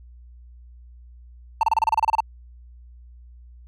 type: tone bursts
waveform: triangle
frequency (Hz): 893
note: A5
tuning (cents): +25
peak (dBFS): -13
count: 12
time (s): 1.61-2.204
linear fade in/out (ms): 2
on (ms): 22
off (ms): 30
effects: added 60 Hz sine -43 dBFS peak until 3.67 s